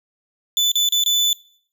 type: tone with dropouts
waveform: 35% pulse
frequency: 3496 Hz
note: A7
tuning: 12 cents flat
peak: -13 dBFS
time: 0.57-1.33 s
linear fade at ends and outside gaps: 1 ms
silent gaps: 0.717-0.755 / 0.889-0.923 / 1.038-1.061 s
effects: noise-tail reverb RT60 0.6 s tail -23 dB re dry